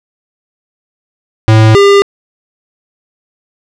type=tone pair in turn; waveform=square; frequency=110 / 400.5 Hz; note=A2 / G4; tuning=0 / +37 cents; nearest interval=octave + minor seventh; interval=2237 cents; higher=second; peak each=-3 dBFS; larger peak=neither; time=1.48-1.75 / 1.75-2.02 s; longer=neither; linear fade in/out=0 ms; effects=low-pass 5000 Hz 12 dB/octave + 7-bit